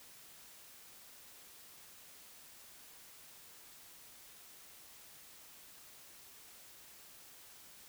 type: silence
effects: white hiss -57 dBFS RMS until 7.88 s

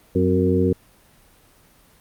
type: harmonic tone with a mistuned harmonic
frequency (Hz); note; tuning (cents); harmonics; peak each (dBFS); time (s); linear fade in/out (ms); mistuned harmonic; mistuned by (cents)
92.5; F#2; 0; 1 / 2 / 3 / 4 / 5; -22 / -22 / -22 / -22 / -22; 0.15-0.73; 5; 3; -70
effects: pink hiss -54 dBFS RMS until 2 s + Opus 32 kbps

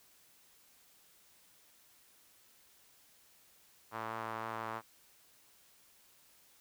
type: tone with band-pass filter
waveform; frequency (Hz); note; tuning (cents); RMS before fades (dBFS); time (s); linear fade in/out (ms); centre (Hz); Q
sawtooth; 112.1; A2; +33; -41; 3.91-4.82; 50; 1100; 2.1
effects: white hiss -65 dBFS RMS until 6.6 s

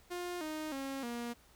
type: tone with pitch steps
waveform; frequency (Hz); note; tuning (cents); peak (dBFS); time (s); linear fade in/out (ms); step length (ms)
sawtooth; 354.1 / 310 / 271.5 / 237.7; F4 / D#4 / C#4 / A#3; +24 / -6 / -36 / +34; -34; 0.1-1.34; 20; 310
effects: added 60 Hz sine -68 dBFS peak until 1.55 s + pink hiss -64 dBFS RMS until 1.55 s

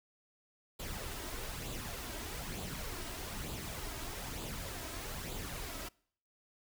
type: noise with flanger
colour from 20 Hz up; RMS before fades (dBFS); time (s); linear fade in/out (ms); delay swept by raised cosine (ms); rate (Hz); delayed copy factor
pink; -42; 0.79-5.89; 10; 0.26 to 3.16; 1.1; +0.5
effects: noise-tail reverb RT60 0.6 s tail -25 dB re dry

